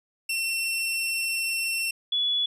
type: tone pair in turn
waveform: sawtooth / sine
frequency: 2707 / 3411 Hz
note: E7 / G#7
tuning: +45 / +46 cents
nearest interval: major third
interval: 401 cents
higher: second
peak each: -22 dBFS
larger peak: neither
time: 0.29-1.91 / 2.12-2.46 s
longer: first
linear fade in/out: 5 ms
effects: resampled to 32000 Hz